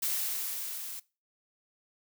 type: noise with level ramp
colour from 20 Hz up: blue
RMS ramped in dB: -30 to -41 dBFS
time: 0.02-1 s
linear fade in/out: 10 ms
effects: noise-tail reverb RT60 0.3 s tail -21 dB re dry